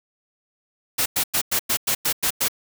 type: noise bursts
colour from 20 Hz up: white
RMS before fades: -21 dBFS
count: 9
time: 0.98-2.484 s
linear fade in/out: 10 ms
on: 80 ms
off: 98 ms
effects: none